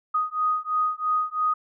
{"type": "beating tone pair", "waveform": "sine", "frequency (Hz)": [1244.5, 1247.5], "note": ["D#6", "D#6"], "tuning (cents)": [0, 4], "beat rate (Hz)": 3, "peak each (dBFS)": -25, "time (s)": [0.14, 1.54], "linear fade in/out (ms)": 10, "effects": []}